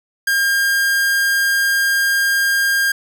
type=tone; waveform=45% pulse; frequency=1609 Hz; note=G6; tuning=45 cents sharp; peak=-14 dBFS; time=0.27-2.92 s; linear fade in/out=5 ms; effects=none